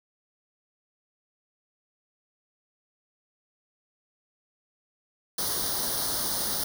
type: noise with comb filter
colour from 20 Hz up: white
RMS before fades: -29 dBFS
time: 5.38-6.64 s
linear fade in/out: 5 ms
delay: 0.2 ms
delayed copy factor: +0.85
effects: none